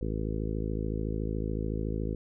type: harmonic tone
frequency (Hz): 53.8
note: A1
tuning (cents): -38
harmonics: 1 / 2 / 3 / 4 / 5 / 6 / 7 / 8 / 9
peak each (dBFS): -33 / -36 / -38 / -39 / -40 / -41 / -41 / -42 / -43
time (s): 0.01-2.15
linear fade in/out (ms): 5
effects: none

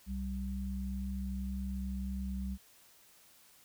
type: tone pair together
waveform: sine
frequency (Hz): 64.5 / 193.28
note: C2 / G3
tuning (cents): -24 / -24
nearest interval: octave + perfect fifth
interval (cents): 1900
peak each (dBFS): -37 / -38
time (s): 0.06-2.58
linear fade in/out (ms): 50
effects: white hiss -62 dBFS RMS until 3.64 s

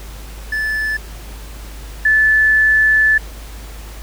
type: tone pair in turn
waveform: triangle / sine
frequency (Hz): 1742 / 1742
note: A6 / A6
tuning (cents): -18 / -18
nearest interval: unison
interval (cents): 0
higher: neither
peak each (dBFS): -15 / -9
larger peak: second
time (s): 0.52-0.97 / 2.05-3.18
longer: second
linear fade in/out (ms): 5
effects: added 52 Hz sine -30 dBFS peak until 4.02 s + pink hiss -38 dBFS RMS until 4.02 s

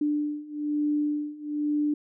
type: beating tone pair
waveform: sine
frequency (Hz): 295.8 / 296.9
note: D4 / D4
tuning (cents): +13 / +19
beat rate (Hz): 1.1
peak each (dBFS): -29 / -27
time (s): 0.01-1.94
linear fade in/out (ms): 5
effects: none

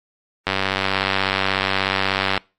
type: click train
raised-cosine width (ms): 0.3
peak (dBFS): -3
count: 185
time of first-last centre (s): 0.47-2.377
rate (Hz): 96.5
effects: noise-tail reverb RT60 0.3 s tail -24 dB re dry + AAC 48 kbps

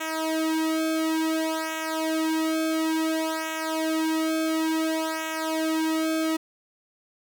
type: tone with flanger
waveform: sawtooth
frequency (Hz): 318.9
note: D#4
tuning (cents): +43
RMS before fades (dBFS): -26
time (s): 0-6.37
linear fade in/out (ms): 10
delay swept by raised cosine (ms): 0.21 to 2.11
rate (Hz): 0.57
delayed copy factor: -0.95
effects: none

